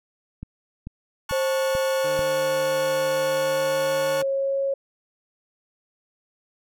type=click train; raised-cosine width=5 ms; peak=-21 dBFS; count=5; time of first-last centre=0.43-2.192 s; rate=2.27 Hz
type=chord; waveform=sawtooth; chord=F# minor; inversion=first; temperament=equal with one note detuned; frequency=880 / 1108.7 / 1453.7 Hz; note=A5 / C#6 / F#6; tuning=0 / 0 / -31 cents; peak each=-29 dBFS; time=1.29-4.22 s; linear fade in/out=5 ms
type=tone with pitch glide; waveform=sine; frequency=531 to 548.1 Hz; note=C5 to C#5; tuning=+25 to -20 cents; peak=-21 dBFS; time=1.32-4.74 s; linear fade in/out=5 ms; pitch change=+55 cents; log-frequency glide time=3.15-4.58 s
type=tone; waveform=15% pulse; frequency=151.1 Hz; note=D3; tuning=50 cents sharp; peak=-29 dBFS; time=2.04-4.23 s; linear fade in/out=2 ms
effects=none